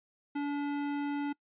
sine tone with hard clipping, 287.4 Hz, D4, 37 cents flat, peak -33 dBFS, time 0.35-1.33 s, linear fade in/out 10 ms, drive 16 dB, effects noise-tail reverb RT60 0.1 s tail -24 dB re dry + resampled to 8000 Hz

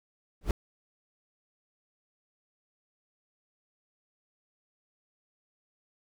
brown noise with exponential growth, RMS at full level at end -21 dBFS, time 0.41-0.51 s, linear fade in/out 2 ms, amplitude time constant 20 ms, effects none

